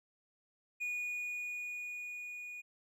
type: tone with level ramp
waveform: triangle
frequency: 2455 Hz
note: D#7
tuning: 24 cents flat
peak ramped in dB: -33 to -42 dBFS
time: 0.8-2.62 s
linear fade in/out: 20 ms
effects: none